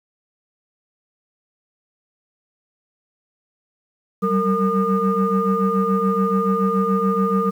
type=tone cluster; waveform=sine; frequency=189.2 / 196.2 / 458.1 / 1214 Hz; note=F#3 / G3 / A#4 / D#6; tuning=+39 / +2 / -30 / -43 cents; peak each=-21 dBFS; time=4.22-7.51 s; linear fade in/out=20 ms; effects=tanh soft clip ceiling -8 dBFS + 8-bit